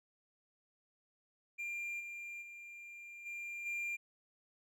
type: tone with level steps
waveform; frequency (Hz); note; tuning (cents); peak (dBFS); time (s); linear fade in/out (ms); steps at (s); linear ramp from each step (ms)
triangle; 2390; D7; +30; -37 / -42 / -47 / -40 / -35; 1.58-3.97; 20; 1.99 / 2.41 / 3.25 / 3.65; 20
effects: none